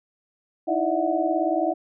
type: tone cluster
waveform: sine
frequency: 312.2 / 330.9 / 599 / 655 / 736 Hz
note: D#4 / E4 / D5 / E5 / F#5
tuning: +6 / +7 / +34 / -11 / -9 cents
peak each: -28 / -26 / -29 / -26 / -26 dBFS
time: 0.67-1.74 s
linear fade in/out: 20 ms
effects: none